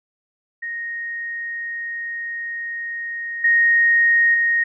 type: tone with level steps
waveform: sine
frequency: 1864.7 Hz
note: A#6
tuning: in tune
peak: -25 / -12 / -15 dBFS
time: 0.62-4.64 s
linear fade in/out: 10 ms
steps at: 3.44 / 4.34 s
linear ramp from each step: 5 ms
effects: none